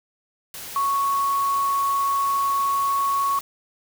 sine tone in noise, 1108.7 Hz, C#6, in tune, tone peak -19 dBFS, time 0.76-3.39 s, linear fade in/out 2 ms, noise white, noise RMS -36 dBFS, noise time 0.54-3.41 s, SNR +14 dB, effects none

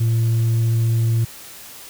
sine tone, 114.3 Hz, A#2, 34 cents flat, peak -12 dBFS, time 0-1.25 s, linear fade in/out 10 ms, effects tanh soft clip ceiling -14 dBFS + white hiss -39 dBFS RMS until 1.89 s

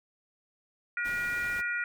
harmonic tone, 479.1 Hz, A#4, 47 cents sharp, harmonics 3 / 4 / 5, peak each -31 / -34 / -37 dBFS, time 0.97-1.84 s, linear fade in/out 2 ms
pink noise, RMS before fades -45 dBFS, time 1.04-1.62 s, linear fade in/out 20 ms
effects none

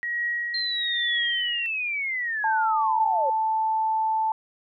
sine tone with tremolo, 1902 Hz, A#6, 34 cents sharp, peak -23 dBFS, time 0.03-1.66 s, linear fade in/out 0 ms, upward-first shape triangle, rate 1.1 Hz, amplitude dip 70%
sine linear sweep, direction down, 4186 to 510 Hz, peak -25 dBFS, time 0.54-3.3 s, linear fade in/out 5 ms
sine tone, 880 Hz, A5, in tune, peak -21 dBFS, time 2.44-4.32 s, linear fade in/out 2 ms
effects none

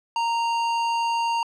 square tone, 928 Hz, A#5, 8 cents flat, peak -22 dBFS, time 0.16-1.43 s, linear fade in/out 2 ms, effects low-pass 5000 Hz 12 dB/octave

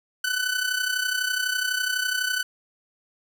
sawtooth tone with amplitude modulation, 1500 Hz, F#6, 23 cents sharp, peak -17 dBFS, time 0.24-2.43 s, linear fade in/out 5 ms, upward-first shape sine, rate 32 Hz, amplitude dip 65%, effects none

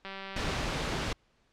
click train, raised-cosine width 0.3 ms, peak -25 dBFS, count 103, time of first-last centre 0.05-0.576 s, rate 194 Hz
pink noise, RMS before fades -32 dBFS, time 0.36-1.13 s, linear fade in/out 5 ms
effects pink hiss -69 dBFS RMS until 1.52 s + low-pass 5000 Hz 12 dB/octave

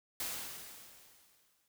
white noise with exponential decay, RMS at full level -37 dBFS, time 0.2-1.68 s, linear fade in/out 2 ms, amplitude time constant 320 ms, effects none

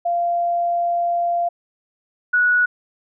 sine tone pair in turn, 692 / 1466.3 Hz, F5 / F#6, -16 / -16 cents, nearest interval octave + minor second, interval 1300 cents, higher second, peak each -17 / -13 dBFS, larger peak second, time 0.05-1.49 / 2.33-2.66 s, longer first, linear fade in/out 10 ms, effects none

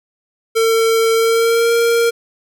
square tone with pitch glide, 452 to 465.5 Hz, A4 to A#4, +47 to -2 cents, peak -12 dBFS, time 0.55-2.11 s, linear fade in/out 20 ms, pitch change +51 cents, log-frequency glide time 1.14-1.73 s, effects none

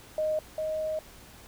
sine tone pair in turn, 620 / 625 Hz, D#5 / D#5, -6 / +8 cents, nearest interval unison, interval 14 cents, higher second, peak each -25 / -28 dBFS, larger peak first, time 0.18-0.39 / 0.58-0.99 s, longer second, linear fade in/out 2 ms, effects added 60 Hz sine -59 dBFS peak until 1.47 s + pink hiss -51 dBFS RMS until 1.47 s

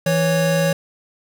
square tone pair together, 164.82 / 554.4 Hz, E3 / C#5, 0 / 0 cents, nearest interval octave + major sixth, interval 2100 cents, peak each -19 dBFS, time 0.06-0.73 s, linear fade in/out 5 ms, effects none

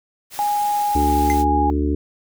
white noise, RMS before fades -34 dBFS, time 0.3-1.45 s, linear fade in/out 50 ms
sine tone, 826 Hz, G#5, 10 cents flat, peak -17 dBFS, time 0.39-1.7 s, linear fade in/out 0 ms
harmonic tone, 73.42 Hz, D2, in tune, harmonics 1 / 3 / 4 / 5 / 6, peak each -20 / -30 / -21 / -26 / -30 dBFS, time 0.95-1.95 s, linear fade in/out 5 ms
square tone with exponential decay, 2064 Hz, C7, 24 cents flat, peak -20 dBFS, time 1.3-1.39 s, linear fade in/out 0 ms, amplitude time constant 18 ms
effects none

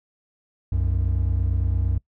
triangle tone pair together, 64.24 / 93 Hz, C2 / F#2, -31 / +9 cents, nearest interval tritone, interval 640 cents, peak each -20 dBFS, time 0.72-1.98 s, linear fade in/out 5 ms, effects noise-tail reverb RT60 0.1 s tail -23 dB re dry + tanh soft clip ceiling -10 dBFS

